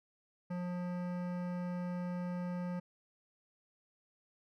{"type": "tone with hard clipping", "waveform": "sine", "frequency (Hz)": 178.1, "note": "F3", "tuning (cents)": 34, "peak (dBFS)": -38, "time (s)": [0.5, 2.8], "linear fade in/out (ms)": 10, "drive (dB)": 16, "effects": []}